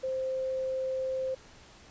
sine tone, 523.3 Hz, C5, in tune, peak -29 dBFS, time 0.03-1.35 s, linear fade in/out 10 ms, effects pink hiss -54 dBFS RMS until 1.9 s + resampled to 16000 Hz

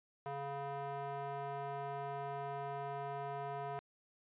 square tone with band-pass filter, 140.1 Hz, C#3, 19 cents sharp, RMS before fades -42 dBFS, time 0.26-3.79 s, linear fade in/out 0 ms, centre 790 Hz, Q 1.9, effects resampled to 8000 Hz

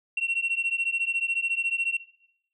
sine beating tone pair, 2723 / 2737 Hz, F7 / F7, -44 / -36 cents, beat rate 14 Hz, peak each -26 dBFS, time 0.17-1.97 s, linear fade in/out 5 ms, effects noise-tail reverb RT60 0.7 s tail -17 dB re dry + tanh soft clip ceiling -20 dBFS

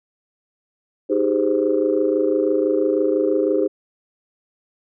sine chord, Ab major seventh, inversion second, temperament just, 311.5 / 389.3 / 415.3 / 519.1 Hz, Eb4 / G4 / Ab4 / C5, +2 / -12 / 0 / -14 cents, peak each -21 dBFS, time 1.09-3.68 s, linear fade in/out 20 ms, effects tanh soft clip ceiling -6 dBFS

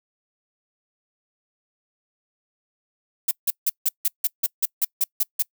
violet noise bursts, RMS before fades -20 dBFS, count 12, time 3.28-5.424 s, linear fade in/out 5 ms, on 32 ms, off 160 ms, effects noise-tail reverb RT60 0.1 s tail -26 dB re dry

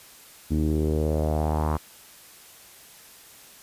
sawtooth tone with low-pass filter sweep, 77 Hz, D#2, 17 cents flat, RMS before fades -24 dBFS, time 0.5-1.78 s, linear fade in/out 20 ms, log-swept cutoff 270 to 1100 Hz, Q 3.3, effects white hiss -49 dBFS RMS until 3.62 s + resampled to 32000 Hz

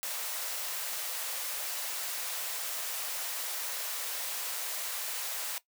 white high-pass noise, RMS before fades -36 dBFS, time 0.03-5.58 s, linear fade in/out 0 ms, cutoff 470 Hz, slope 48 dB/octave, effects noise-tail reverb RT60 0.1 s tail -17 dB re dry

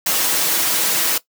white noise with comb filter, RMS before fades -18 dBFS, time 0.06-1.18 s, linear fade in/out 5 ms, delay 6.2 ms, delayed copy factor +0.5, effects noise-tail reverb RT60 0.1 s tail -17 dB re dry + high-pass 200 Hz 12 dB/octave

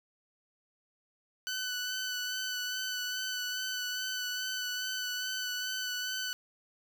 15% pulse tone with vibrato, 1500 Hz, F#6, 23 cents sharp, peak -27 dBFS, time 1.47-6.33 s, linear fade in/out 0 ms, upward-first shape sine, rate 2.4 Hz, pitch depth 20 cents each way, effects none

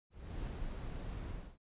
brown noise with ADSR envelope, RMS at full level -39 dBFS, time 0.1-1.58 s, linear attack 370 ms, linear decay 8 ms, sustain -3 dB, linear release 280 ms, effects resampled to 8000 Hz

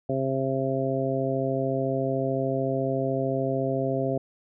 harmonic tone, 133.7 Hz, C3, 38 cents sharp, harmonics 1 / 2 / 3 / 4 / 5, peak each -30 / -30 / -30 / -30 / -30 dBFS, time 0.09-4.18 s, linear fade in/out 5 ms, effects none

